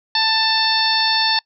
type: harmonic tone with a mistuned harmonic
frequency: 886 Hz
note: A5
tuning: 12 cents sharp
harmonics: 1 / 2 / 3 / 4 / 5 / 6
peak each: -21 / -23 / -27 / -22 / -18 / -25 dBFS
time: 0.15-1.39 s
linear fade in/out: 2 ms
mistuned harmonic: 4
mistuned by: +23 cents
effects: noise-tail reverb RT60 0.1 s tail -25 dB re dry